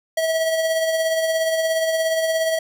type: tone with tremolo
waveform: square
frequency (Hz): 647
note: E5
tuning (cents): -32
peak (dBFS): -17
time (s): 0.17-2.59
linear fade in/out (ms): 5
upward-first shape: triangle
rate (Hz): 17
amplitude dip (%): 45
effects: none